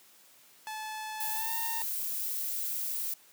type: tone with pitch glide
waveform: sawtooth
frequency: 866 to 914.3 Hz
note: A5 to A#5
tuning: -28 to -34 cents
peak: -33 dBFS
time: 0.67-1.82 s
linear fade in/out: 0 ms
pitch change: +94 cents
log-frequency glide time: 1.31-1.56 s
type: noise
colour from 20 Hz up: violet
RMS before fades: -34 dBFS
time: 1.2-3.14 s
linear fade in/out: 5 ms
effects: white hiss -59 dBFS RMS until 3.32 s + high-pass 150 Hz 12 dB/octave